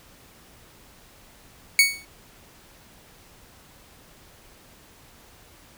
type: tone with exponential decay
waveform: sawtooth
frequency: 2228 Hz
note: C#7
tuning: 8 cents sharp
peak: -7 dBFS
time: 1.79-2.05 s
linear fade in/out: 1 ms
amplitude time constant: 56 ms
effects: pink hiss -52 dBFS RMS until 5.77 s